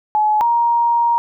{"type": "tone pair in turn", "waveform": "sine", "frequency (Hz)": [851, 939.8], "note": ["G#5", "A#5"], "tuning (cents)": [42, 14], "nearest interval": "major second", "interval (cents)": 172, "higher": "second", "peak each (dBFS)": -12, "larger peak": "neither", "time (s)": [[0.15, 0.41], [0.41, 1.18]], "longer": "second", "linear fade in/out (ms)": 0, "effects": []}